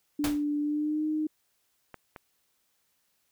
sine tone with pitch glide, 293.7 to 308.3 Hz, D4 to D#4, 0 to -16 cents, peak -26 dBFS, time 0.19-1.27 s, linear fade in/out 5 ms, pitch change +84 cents, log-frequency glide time 0.6-1.06 s
pink noise with exponential decay, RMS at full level -28 dBFS, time 0.24-0.44 s, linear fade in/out 2 ms, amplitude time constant 43 ms
clicks, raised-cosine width 0.5 ms, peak -27 dBFS, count 2, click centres 1.943 / 2.162 s
effects white hiss -73 dBFS RMS until 3.31 s

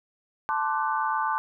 sine chord, D dominant seventh, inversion second, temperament equal with one note detuned, 880 / 1046.5 / 1174.7 / 1502.4 Hz, A5 / C6 / D6 / F#6, 0 / 0 / 0 / +26 cents, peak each -27 / -31 / -29 / -32 dBFS, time 0.49-1.38 s, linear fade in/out 0 ms, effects none

